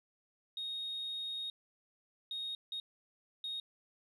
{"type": "tone bursts at uneven times", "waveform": "sine", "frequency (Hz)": 3729, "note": "A#7", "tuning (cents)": 0, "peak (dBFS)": -36, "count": 4, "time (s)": [[0.57, 1.5], [2.31, 2.55], [2.72, 2.8], [3.44, 3.6]], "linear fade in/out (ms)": 2, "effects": ["tanh soft clip ceiling -34 dBFS"]}